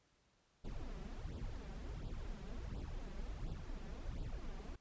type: noise with flanger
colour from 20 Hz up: brown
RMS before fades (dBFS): -45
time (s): 0.64-4.76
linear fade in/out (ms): 10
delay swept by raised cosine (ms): 0.23 to 5.23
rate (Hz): 1.4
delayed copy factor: +1
effects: pink hiss -75 dBFS RMS until 4.8 s + resampled to 16000 Hz